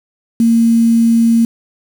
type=tone with quantisation; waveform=sine; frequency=230 Hz; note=A#3; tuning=23 cents flat; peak=-7 dBFS; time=0.4-1.45 s; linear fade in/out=2 ms; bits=5; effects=none